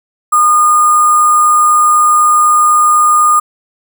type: tone with sample-and-hold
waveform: sine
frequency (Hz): 1216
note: D#6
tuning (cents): -40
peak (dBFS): -5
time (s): 0.32-3.4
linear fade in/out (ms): 10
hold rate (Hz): 8820
effects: none